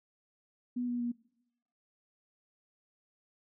sine tone with pitch steps, 245.6 / 242.5 / 239.4 Hz, B3 / B3 / A#3, -9 / -31 / +46 cents, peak -31 dBFS, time 0.76-1.12 s, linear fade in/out 10 ms, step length 120 ms, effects noise-tail reverb RT60 0.8 s tail -21 dB re dry

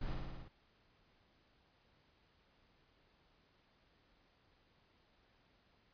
brown noise with echo, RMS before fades -40 dBFS, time 0.01-0.14 s, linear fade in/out 5 ms, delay 57 ms, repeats 6, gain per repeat -2 dB, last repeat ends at 0.482 s, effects pink hiss -72 dBFS RMS until 5.93 s + resampled to 11025 Hz

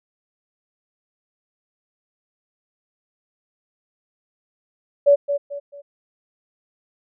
sine tone with echo, 570 Hz, C#5, 48 cents sharp, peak -9 dBFS, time 5.06-5.16 s, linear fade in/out 20 ms, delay 220 ms, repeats 3, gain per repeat -9 dB, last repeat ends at 5.82 s, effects none

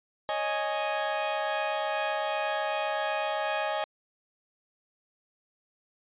sawtooth chord, C# suspended second, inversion none, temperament equal, 554.4 / 622.3 / 830.6 Hz, C#5 / D#5 / G#5, 0 / 0 / 0 cents, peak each -32 / -27 / -27 dBFS, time 0.29-3.84 s, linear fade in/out 0 ms, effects resampled to 8000 Hz

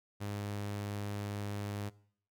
sawtooth tone, 102.3 Hz, G#2, 26 cents flat, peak -33 dBFS, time 0.2-1.9 s, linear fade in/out 20 ms, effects noise-tail reverb RT60 0.6 s tail -21 dB re dry

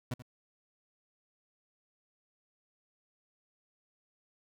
30% pulse tone with echo, 123.9 Hz, B2, 6 cents sharp, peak -30 dBFS, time 0.11-0.14 s, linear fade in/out 5 ms, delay 83 ms, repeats 1, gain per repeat -13 dB, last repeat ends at 0.223 s, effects none

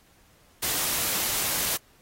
white noise, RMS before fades -27 dBFS, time 0.62-1.77 s, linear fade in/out 10 ms, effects pink hiss -60 dBFS RMS until 2.01 s + AAC 48 kbps

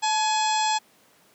harmonic tone with a mistuned harmonic, 842 Hz, G#5, 24 cents sharp, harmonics 1 / 2 / 3 / 4 / 5 / 6 / 7 / 8 / 9, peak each -22 / -34 / -33 / -31 / -34 / -36 / -37 / -43 / -32 dBFS, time 0.02-0.79 s, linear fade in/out 20 ms, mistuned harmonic 1, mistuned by +55 cents, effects pink hiss -58 dBFS RMS until 1.34 s + high-pass 200 Hz 12 dB/octave

